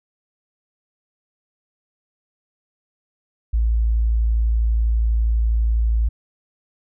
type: tone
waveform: sine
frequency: 56.1 Hz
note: A1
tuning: 34 cents sharp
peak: -15 dBFS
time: 3.53-6.09 s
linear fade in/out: 10 ms
effects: none